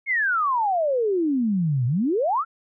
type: exponential two-way sweep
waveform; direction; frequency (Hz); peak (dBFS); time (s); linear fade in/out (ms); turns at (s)
sine; down then up; 2217 to 116.54 to 1418; -19; 0.06-2.45; 50; 1.86
effects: none